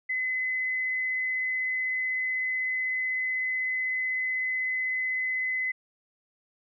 sine tone, 2029 Hz, B6, 46 cents sharp, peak -26 dBFS, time 0.09-5.72 s, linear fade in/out 10 ms, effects none

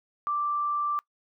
sine tone, 1174.7 Hz, D6, in tune, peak -25 dBFS, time 0.27-0.99 s, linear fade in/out 0 ms, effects noise-tail reverb RT60 0.1 s tail -23 dB re dry

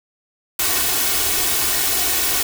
white noise with comb filter, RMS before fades -19 dBFS, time 0.59-2.43 s, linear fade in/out 5 ms, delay 2.7 ms, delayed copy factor +0.7, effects none

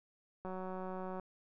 click train, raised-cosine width 1 ms, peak -30 dBFS, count 140, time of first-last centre 0.45-1.197 s, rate 186 Hz, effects none

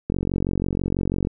click train, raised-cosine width 3 ms, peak -10 dBFS, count 55, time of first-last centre 0.1-1.271 s, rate 46.1 Hz, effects none

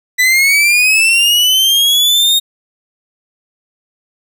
40% pulse linear sweep, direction up, 1975.5 to 3725 Hz, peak -7 dBFS, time 0.18-2.4 s, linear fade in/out 20 ms, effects none

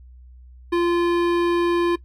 sine tone with hard clipping, 345.5 Hz, F4, 19 cents flat, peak -19 dBFS, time 0.72-1.96 s, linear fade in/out 10 ms, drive 16 dB, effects noise-tail reverb RT60 0.1 s tail -19 dB re dry + added 62 Hz sine -42 dBFS peak until 2.04 s

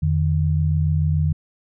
sine tone pair together, 85.7 / 152.7 Hz, F2 / D#3, -32 / -32 cents, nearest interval minor seventh, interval 1000 cents, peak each -19 dBFS, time 0.02-1.33 s, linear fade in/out 10 ms, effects none

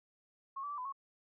sine tone with pitch steps, 1087 / 1155 / 1164 / 1006 / 1098 Hz, C#6 / D6 / D6 / B5 / C#6, -34 / -29 / -16 / +32 / -17 cents, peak -38 dBFS, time 0.56-0.925 s, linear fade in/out 10 ms, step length 73 ms, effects none

